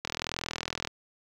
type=click train; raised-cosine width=0.2 ms; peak=-13 dBFS; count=35; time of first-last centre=0.05-0.873 s; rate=41.3 Hz; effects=high-pass 60 Hz 12 dB/octave + 9-bit